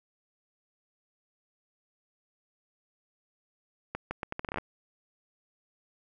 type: accelerating click train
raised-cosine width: 0.5 ms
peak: -18 dBFS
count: 12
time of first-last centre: 3.95-4.584 s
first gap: 160 ms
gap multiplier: 0.76
effects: 10-bit